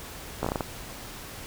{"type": "slowing click train", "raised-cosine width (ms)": 1, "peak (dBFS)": -13, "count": 7, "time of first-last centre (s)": [0.43, 0.608], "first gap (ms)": 15, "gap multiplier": 1.27, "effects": ["pink hiss -41 dBFS RMS until 1.46 s"]}